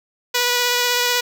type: tone with vibrato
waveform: 5% pulse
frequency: 488.6 Hz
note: B4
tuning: 19 cents flat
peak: -5 dBFS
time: 0.34-1.21 s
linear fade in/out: 10 ms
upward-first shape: triangle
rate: 16 Hz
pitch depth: 15 cents each way
effects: none

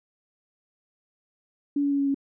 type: tone with pitch steps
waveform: sine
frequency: 285.6 / 283.3 / 281 / 278.8 / 276.5 Hz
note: D4 / C#4 / C#4 / C#4 / C#4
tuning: -48 / +38 / +24 / +10 / -4 cents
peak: -21 dBFS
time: 1.76-2.145 s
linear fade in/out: 5 ms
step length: 77 ms
effects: none

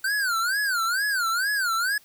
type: tone with vibrato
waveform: square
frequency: 1500 Hz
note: F#6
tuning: 23 cents sharp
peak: -23 dBFS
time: 0.04-1.98 s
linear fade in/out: 5 ms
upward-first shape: sine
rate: 2.2 Hz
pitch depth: 210 cents each way
effects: white hiss -56 dBFS RMS until 2.04 s

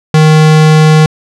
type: tone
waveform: square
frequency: 155.56 Hz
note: D#3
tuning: in tune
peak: -3 dBFS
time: 0.14-1.06 s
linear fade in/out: 2 ms
effects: low-pass 7000 Hz 12 dB/octave

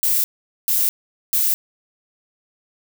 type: noise bursts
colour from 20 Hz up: violet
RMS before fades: -18 dBFS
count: 3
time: 0.03-1.54 s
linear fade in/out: 0 ms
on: 210 ms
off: 440 ms
effects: none

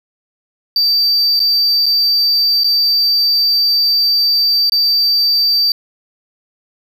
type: tone with dropouts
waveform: triangle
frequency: 4649 Hz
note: D8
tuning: 18 cents flat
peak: -9 dBFS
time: 0.76-5.72 s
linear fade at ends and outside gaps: 2 ms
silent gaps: 1.394-1.401 / 1.859-1.863 / 2.636-2.643 / 4.697-4.72 s
effects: none

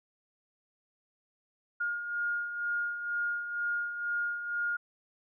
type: beating tone pair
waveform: sine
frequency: 1420 / 1422.1 Hz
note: F6 / F6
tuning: +28 / +31 cents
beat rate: 2.1 Hz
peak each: -39 / -31 dBFS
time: 1.8-4.77 s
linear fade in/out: 10 ms
effects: none

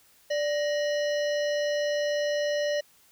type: harmonic tone with a mistuned harmonic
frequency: 587.3 Hz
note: D5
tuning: in tune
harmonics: 1 / 3 / 5 / 7 / 9 / 10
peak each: -25 / -35 / -39 / -42 / -44 / -45 dBFS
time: 0.3-2.81 s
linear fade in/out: 10 ms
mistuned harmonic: 3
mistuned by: +110 cents
effects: white hiss -60 dBFS RMS until 3.11 s

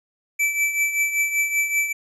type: tone with tremolo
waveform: square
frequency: 2318 Hz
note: D7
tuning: 23 cents flat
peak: -17 dBFS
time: 0.39-1.93 s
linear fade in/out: 10 ms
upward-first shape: triangle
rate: 5.2 Hz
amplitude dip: 70%
effects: resampled to 32000 Hz

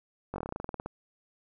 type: slowing click train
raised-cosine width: 1 ms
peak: -21 dBFS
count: 15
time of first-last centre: 0.34-0.86 s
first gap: 20 ms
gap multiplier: 1.09
effects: none

